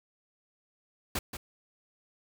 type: noise with echo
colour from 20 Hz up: pink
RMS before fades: -31 dBFS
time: 1.15-1.19 s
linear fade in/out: 5 ms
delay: 180 ms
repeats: 1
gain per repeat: -8 dB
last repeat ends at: 1.37 s
effects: none